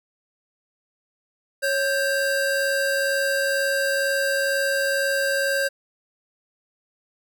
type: tone pair together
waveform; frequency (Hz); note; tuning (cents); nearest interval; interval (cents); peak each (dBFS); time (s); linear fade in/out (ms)
square; 551.7 / 1573; C#5 / G6; -8 / +6; octave + tritone; 1814; -24; 1.62-5.69; 20
effects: none